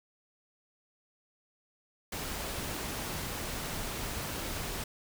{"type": "noise", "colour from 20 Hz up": "pink", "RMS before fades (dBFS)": -37, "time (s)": [2.12, 4.84], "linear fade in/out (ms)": 5, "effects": []}